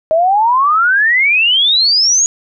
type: exponential sweep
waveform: sine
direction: up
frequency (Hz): 622.3 to 6820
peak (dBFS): -8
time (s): 0.11-2.26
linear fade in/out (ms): 0
effects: none